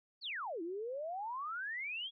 sine exponential two-way sweep, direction down then up, 4781 to 320.4 to 3379 Hz, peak -38 dBFS, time 0.21-2.11 s, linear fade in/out 50 ms, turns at 0.62 s, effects none

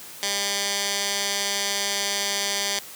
15% pulse tone with band-pass filter, 200.3 Hz, G3, 38 cents sharp, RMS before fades -26 dBFS, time 0.23-2.79 s, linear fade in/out 0 ms, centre 5300 Hz, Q 1.1, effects white hiss -41 dBFS RMS until 2.95 s + high-pass 80 Hz 12 dB/octave

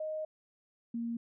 sine tone pair in turn, 622.3 / 233.1 Hz, D#5 / A#3, 0 / 0 cents, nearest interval octave + perfect fourth, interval 1700 cents, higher first, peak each -34 / -33 dBFS, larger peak second, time 0-0.25 / 0.94-1.17 s, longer first, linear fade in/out 5 ms, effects none

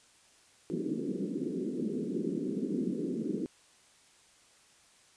pink band-pass noise, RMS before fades -34 dBFS, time 0.7-3.46 s, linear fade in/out 0 ms, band 180 to 410 Hz, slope 48 dB/octave, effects white hiss -62 dBFS RMS until 5.16 s + resampled to 22050 Hz

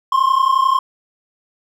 triangle tone pair together, 1046.5 / 1077.8 Hz, C6 / C#6, 0 / -49 cents, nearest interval minor second, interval 51 cents, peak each -13 dBFS, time 0.12-0.79 s, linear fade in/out 5 ms, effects none

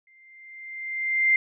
sine tone with exponential growth, 2093 Hz, C7, in tune, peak -15 dBFS, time 0.07-1.36 s, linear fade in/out 2 ms, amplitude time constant 280 ms, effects none

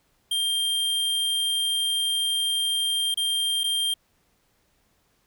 square tone with dropouts, 3186 Hz, G7, 27 cents sharp, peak -23 dBFS, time 0.31-3.94 s, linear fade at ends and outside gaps 5 ms, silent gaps 3.143-3.172 / 3.635-3.64 s, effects pink hiss -67 dBFS RMS until 5.26 s

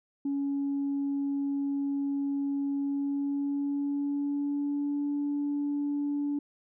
sine tone with pitch glide, 280 to 288.2 Hz, C#4 to D4, +18 to -33 cents, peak -26 dBFS, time 0.25-6.39 s, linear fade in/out 5 ms, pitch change +49 cents, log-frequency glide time 2.78-5.09 s, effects tanh soft clip ceiling -24 dBFS

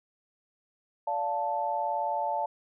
sine chord, D minor, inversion none, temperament equal with one note detuned, 579.6 / 698.5 / 880 Hz, D5 / F5 / A5, -23 / 0 / 0 cents, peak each -34 / -33 / -29 dBFS, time 1.07-2.46 s, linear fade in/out 5 ms, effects none

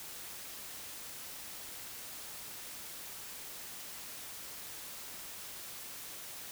silence, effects white hiss -46 dBFS RMS until 6.51 s

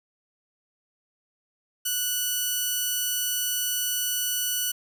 5% pulse tone pair together, 1480 / 2960 Hz, F#6 / F#7, 0 / 0 cents, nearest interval octave, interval 1200 cents, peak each -20 dBFS, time 1.85-4.72 s, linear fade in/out 10 ms, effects none

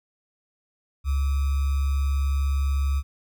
sine tone with sample-and-hold, 69.3 Hz, C#2, in tune, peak -20 dBFS, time 1.04-3.03 s, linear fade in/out 50 ms, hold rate 1225 Hz, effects none

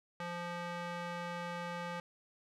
square tone with band-pass filter, 173.7 Hz, F3, 9 cents flat, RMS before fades -41 dBFS, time 0.2-2 s, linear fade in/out 2 ms, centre 1300 Hz, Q 0.72, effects none

